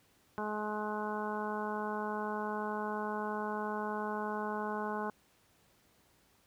harmonic tone, 211.6 Hz, G#3, 33 cents sharp, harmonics 1 / 2 / 3 / 4 / 5 / 6 / 7, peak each -40 / -40 / -44 / -40 / -41 / -48 / -44 dBFS, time 0.38-5.1 s, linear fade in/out 0 ms, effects pink hiss -68 dBFS RMS until 6.46 s + high-pass 60 Hz 12 dB/octave

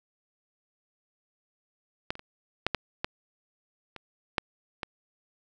clicks, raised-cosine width 0.3 ms, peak -12 / -26 / -28 / -8 / -10 / -12 / -25 / -8 / -16 dBFS, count 9, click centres 2.105 / 2.154 / 2.194 / 2.666 / 2.747 / 3.045 / 3.963 / 4.382 / 4.832 s, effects none

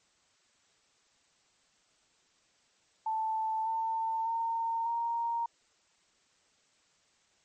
sine tone with pitch steps, 881 / 897.4 / 914.2 / 931.2 Hz, A5 / A5 / A#5 / A#5, +2 / +34 / -34 / -2 cents, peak -29 dBFS, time 3.06-5.46 s, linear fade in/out 5 ms, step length 600 ms, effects white hiss -69 dBFS RMS until 7.44 s + MP3 32 kbps

